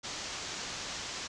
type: low-pass noise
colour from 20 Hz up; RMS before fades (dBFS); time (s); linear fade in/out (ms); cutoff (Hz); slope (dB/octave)
white; -40; 0.03-1.28; 20; 7000; 48
effects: none